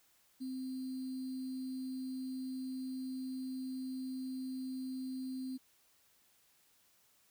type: tone with sample-and-hold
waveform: sine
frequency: 260 Hz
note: C4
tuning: 11 cents flat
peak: -38 dBFS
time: 0.4-5.58 s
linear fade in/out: 20 ms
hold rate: 4410 Hz
effects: white hiss -70 dBFS RMS until 7.3 s